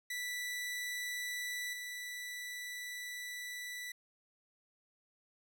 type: tone with level steps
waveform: sawtooth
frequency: 1971 Hz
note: B6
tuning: 4 cents flat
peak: -34 / -38 dBFS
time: 0.1-3.92 s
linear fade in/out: 5 ms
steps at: 1.73 s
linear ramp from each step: 2 ms
effects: none